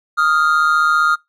triangle tone pair together, 1244.5 / 1399.7 Hz, D#6 / F6, 0 / +3 cents, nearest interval major second, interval 203 cents, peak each -13 dBFS, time 0.17-1.16 s, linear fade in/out 20 ms, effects noise-tail reverb RT60 0.2 s tail -25 dB re dry

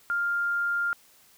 sine tone, 1400 Hz, F6, 4 cents sharp, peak -24 dBFS, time 0.1-0.93 s, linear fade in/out 0 ms, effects white hiss -58 dBFS RMS until 1.37 s

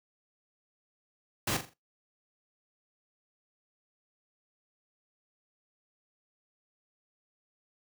pink noise with echo, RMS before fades -30 dBFS, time 1.47-1.57 s, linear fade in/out 5 ms, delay 42 ms, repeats 4, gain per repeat -9 dB, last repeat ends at 1.738 s, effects noise-tail reverb RT60 0.2 s tail -20 dB re dry + high-pass 80 Hz 12 dB/octave

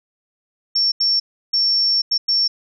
sine tone bursts at uneven times, 5450 Hz, F8, 43 cents flat, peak -14 dBFS, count 5, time 0.75-0.92 / 1-1.2 / 1.53-2.02 / 2.11-2.18 / 2.28-2.48 s, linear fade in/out 10 ms, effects none

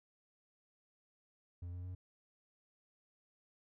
triangle tone with pitch steps, 87.6 / 89.39 / 91.21 Hz, F2 / F2 / F#2, +6 / +41 / -24 cents, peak -40 dBFS, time 1.62-1.95 s, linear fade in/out 5 ms, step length 110 ms, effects none

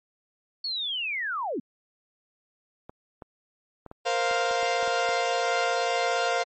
sine linear sweep, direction down, 4450 to 201.1 Hz, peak -27 dBFS, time 0.64-1.6 s, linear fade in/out 5 ms
clicks, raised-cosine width 1 ms, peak -27 dBFS, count 10, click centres 2.895 / 3.222 / 3.863 / 3.914 / 4.312 / 4.511 / 4.629 / 4.828 / 4.877 / 5.09 s
sawtooth chord, Bb suspended second, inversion none, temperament equal, 466.2 / 523.3 / 698.5 Hz, Bb4 / C5 / F5, 0 / 0 / 0 cents, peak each -26 / -25 / -22 dBFS, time 4.05-6.44 s, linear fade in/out 20 ms
effects low-pass 7000 Hz 12 dB/octave + MP3 32 kbps

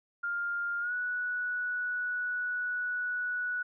sine tone with pitch glide, 1403 to 1472.8 Hz, F6 to F#6, +8 to -8 cents, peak -30 dBFS, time 0.23-3.63 s, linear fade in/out 10 ms, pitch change +84 cents, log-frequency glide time 0.8-0.93 s, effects none

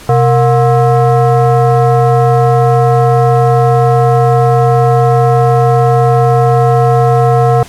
sine tone with frequency modulation, 127.8 Hz, C3, 40 cents flat, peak -5 dBFS, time 0.09-7.63 s, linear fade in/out 2 ms, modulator 592 Hz, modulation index 1.2, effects pink hiss -33 dBFS RMS until 7.68 s + low-pass 12000 Hz 12 dB/octave

